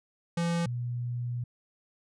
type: tone pair in turn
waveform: square / sine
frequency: 170 / 121.29 Hz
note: F3 / B2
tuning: -46 / -31 cents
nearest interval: tritone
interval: 585 cents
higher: first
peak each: -27 / -30 dBFS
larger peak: first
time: 0.37-0.66 / 0.66-1.44 s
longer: second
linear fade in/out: 5 ms
effects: resampled to 22050 Hz